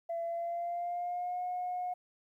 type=tone with pitch glide; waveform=sine; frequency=674 to 722.4 Hz; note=E5 to F#5; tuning=+38 to -42 cents; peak=-32 dBFS; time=0.09-1.94 s; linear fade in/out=10 ms; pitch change=+120 cents; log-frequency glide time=0.22-1.42 s; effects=tanh soft clip ceiling -29 dBFS + 12-bit